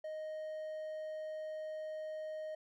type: tone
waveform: triangle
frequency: 622.3 Hz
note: D#5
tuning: in tune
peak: -38 dBFS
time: 0.04-2.55 s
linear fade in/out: 5 ms
effects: none